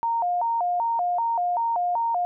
sine tone with vibrato, 810 Hz, G#5, 43 cents flat, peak -21 dBFS, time 0.03-2.25 s, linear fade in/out 0 ms, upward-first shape square, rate 2.6 Hz, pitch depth 230 cents each way, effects none

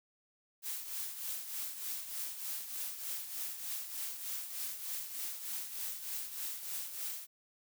blue noise with tremolo, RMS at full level -38 dBFS, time 0.62-7.27 s, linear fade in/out 50 ms, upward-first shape triangle, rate 3.3 Hz, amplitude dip 65%, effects none

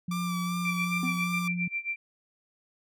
sine tone, 176.6 Hz, F3, 20 cents sharp, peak -29 dBFS, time 0.08-1.68 s, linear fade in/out 5 ms
sawtooth tone with vibrato, 1170 Hz, D6, 7 cents flat, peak -30 dBFS, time 0.11-1.48 s, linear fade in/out 5 ms, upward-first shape sine, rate 2.6 Hz, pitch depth 33 cents each way
sine tone with tremolo, 2355 Hz, D7, 4 cents sharp, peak -27 dBFS, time 0.65-1.96 s, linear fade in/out 2 ms, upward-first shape sine, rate 7.4 Hz, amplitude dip 90%
triangle tone with exponential decay, 252.8 Hz, B3, 41 cents sharp, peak -25 dBFS, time 1.03-1.33 s, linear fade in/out 2 ms, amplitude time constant 64 ms
effects none

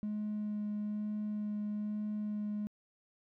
triangle tone with vibrato, 210 Hz, G#3, 19 cents sharp, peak -31 dBFS, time 0.03-2.67 s, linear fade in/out 0 ms, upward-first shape sine, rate 1.1 Hz, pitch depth 9 cents each way, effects tanh soft clip ceiling -30 dBFS

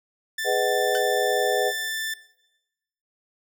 sawtooth tone, 1769 Hz, A6, 9 cents sharp, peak -23 dBFS, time 0.38-2.14 s, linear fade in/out 5 ms
sine chord, G# minor seventh, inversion none, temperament just, 415.3 / 498.4 / 623 / 747.5 Hz, G#4 / B4 / D#5 / F#5, 0 / +16 / +2 / +17 cents, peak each -26 / -24 / -27 / -26 dBFS, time 0.44-1.73 s, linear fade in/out 50 ms
sawtooth tone with exponential decay, 1525 Hz, G6, 48 cents flat, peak -24 dBFS, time 0.95-1.04 s, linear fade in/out 0 ms, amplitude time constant 19 ms
effects noise-tail reverb RT60 1.0 s tail -19 dB re dry

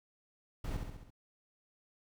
brown noise with echo, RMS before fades -38 dBFS, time 0.64-0.77 s, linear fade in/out 5 ms, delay 67 ms, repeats 5, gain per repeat -4 dB, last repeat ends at 1.105 s, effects none

